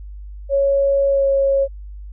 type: tone with pitch glide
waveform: sine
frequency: 554.4 to 548.3 Hz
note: C#5 to C#5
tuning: 0 to -19 cents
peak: -13 dBFS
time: 0.49-1.68 s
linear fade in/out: 50 ms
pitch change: -19 cents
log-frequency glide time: 1.08-1.26 s
effects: added 50 Hz sine -31 dBFS peak until 2.12 s